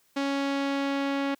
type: tone with low-pass filter sweep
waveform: sawtooth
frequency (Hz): 277.6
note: C#4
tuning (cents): +3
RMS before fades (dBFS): -28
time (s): 0.16-1.35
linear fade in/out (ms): 10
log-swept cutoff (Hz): 4800 to 3100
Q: 0.96
effects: white hiss -66 dBFS RMS until 1.39 s